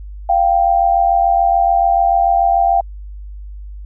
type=tone pair together; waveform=sine; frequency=694.1 / 781 Hz; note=F5 / G5; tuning=-11 / -7 cents; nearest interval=major second; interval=204 cents; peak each=-13 dBFS; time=0.29-2.81 s; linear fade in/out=5 ms; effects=added 50 Hz sine -28 dBFS peak until 3.85 s